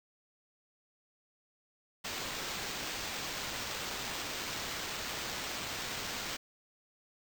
violet noise with sample-and-hold, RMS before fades -39 dBFS, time 2.04-6.37 s, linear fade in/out 10 ms, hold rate 11025 Hz, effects none

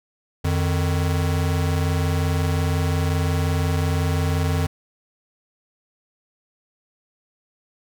square tone pair together, 87.31 / 152.98 Hz, F2 / D#3, 0 / -29 cents, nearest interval minor seventh, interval 971 cents, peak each -21 / -25 dBFS, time 0.44-4.67 s, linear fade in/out 10 ms, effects none

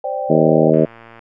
sine chord, C suspended second, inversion none, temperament equal, 523.3 / 587.3 / 784 Hz, C5 / D5 / G5, 0 / 0 / 0 cents, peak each -24 / -24 / -24 dBFS, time 0.04-0.7 s, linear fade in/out 5 ms
harmonic tone, 78.9 Hz, D#2, 25 cents sharp, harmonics 2 / 3 / 4 / 5 / 6 / 7 / 8, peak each -18 / -18 / -18 / -18 / -18 / -18 / -18 dBFS, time 0.29-0.86 s, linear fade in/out 20 ms
click train, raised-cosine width 0.5 ms, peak -25 dBFS, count 53, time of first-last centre 0.74-1.192 s, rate 115 Hz
effects none

